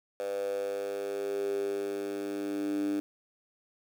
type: tone with high-pass filter sweep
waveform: 10% pulse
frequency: 100 Hz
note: G2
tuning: 35 cents sharp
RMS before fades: -33 dBFS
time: 0.2-3 s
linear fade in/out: 0 ms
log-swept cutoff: 530 to 290 Hz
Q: 8
effects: 10-bit